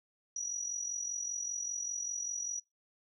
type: tone with amplitude modulation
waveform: sine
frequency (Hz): 5820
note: F#8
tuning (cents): -29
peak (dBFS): -31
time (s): 0.36-2.6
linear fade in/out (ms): 5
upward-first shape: sine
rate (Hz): 45.1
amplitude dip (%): 65
effects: noise-tail reverb RT60 0.2 s tail -24 dB re dry + tanh soft clip ceiling -27 dBFS